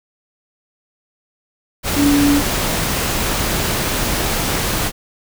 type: tone in noise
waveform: sine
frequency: 286.9 Hz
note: D4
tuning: 40 cents flat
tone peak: -11 dBFS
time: 1.95-2.42 s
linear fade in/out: 50 ms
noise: pink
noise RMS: -19 dBFS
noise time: 1.83-4.92 s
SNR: +5 dB
effects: none